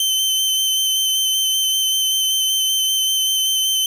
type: tone with vibrato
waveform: sawtooth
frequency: 3083 Hz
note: G7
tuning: 29 cents flat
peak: -13 dBFS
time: 0-3.86 s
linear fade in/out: 2 ms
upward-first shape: square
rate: 5.2 Hz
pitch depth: 11 cents each way
effects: none